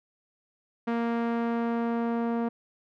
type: tone with low-pass filter sweep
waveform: sawtooth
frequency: 233.1 Hz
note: A#3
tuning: in tune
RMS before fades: -28 dBFS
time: 0.87-2.49 s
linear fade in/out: 10 ms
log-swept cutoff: 1800 to 1000 Hz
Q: 0.81
effects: none